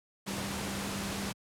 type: tone in noise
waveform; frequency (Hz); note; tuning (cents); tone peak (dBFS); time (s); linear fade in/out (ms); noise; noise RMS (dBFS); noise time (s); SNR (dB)
sine; 197.4; G3; +12; -38; 0.26-1.33; 20; pink; -36; 0.26-1.33; -5
effects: high-pass 80 Hz 12 dB/octave + low-pass 11000 Hz 12 dB/octave